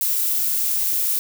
violet noise with high-pass filter sweep, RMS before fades -21 dBFS, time 0.01-1.19 s, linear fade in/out 0 ms, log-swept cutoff 220 to 470 Hz, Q 8.7, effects none

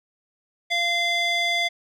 square tone with band-pass filter, 690 Hz, F5, 21 cents flat, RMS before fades -23 dBFS, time 0.7-1.69 s, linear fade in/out 20 ms, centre 2800 Hz, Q 2.5, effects none

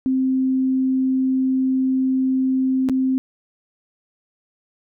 sine tone with dropouts, 261.6 Hz, C4, in tune, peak -16 dBFS, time 0.06-3.18 s, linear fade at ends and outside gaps 0 ms, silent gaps 2.888-2.896 s, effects none

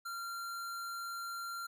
square tone, 1379 Hz, F6, 22 cents flat, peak -40 dBFS, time 0.05-1.67 s, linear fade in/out 10 ms, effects none

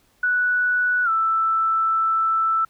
sine tone with pitch glide, 1477 to 1323.5 Hz, F#6 to E6, -3 to +7 cents, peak -17 dBFS, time 0.23-2.65 s, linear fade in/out 5 ms, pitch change -190 cents, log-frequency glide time 1.04-1.09 s, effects pink hiss -61 dBFS RMS until 2.69 s

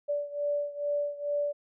sine beating tone pair, 580 / 582.3 Hz, D5 / D5, -22 / -15 cents, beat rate 2.3 Hz, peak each -30 / -33 dBFS, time 0.08-1.53 s, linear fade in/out 20 ms, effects none

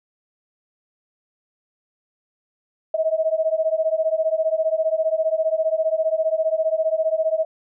sine beating tone pair, 631 / 646 Hz, D#5 / E5, +24 / -35 cents, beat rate 15 Hz, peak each -21 dBFS, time 2.94-7.45 s, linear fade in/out 5 ms, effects none

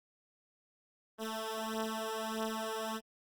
10% pulse beating tone pair, 220 / 221.6 Hz, A3 / A3, 0 / +13 cents, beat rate 1.6 Hz, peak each -30 dBFS, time 1.18-3.01 s, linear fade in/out 50 ms, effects Opus 24 kbps

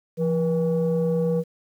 sine tone pair together, 170.48 / 482.2 Hz, F3 / B4, -41 / -41 cents, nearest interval octave + tritone, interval 1800 cents, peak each -21 dBFS, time 0.17-1.44 s, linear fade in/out 50 ms, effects tanh soft clip ceiling -15 dBFS + 9-bit

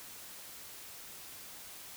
silence, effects white hiss -49 dBFS RMS until 1.96 s

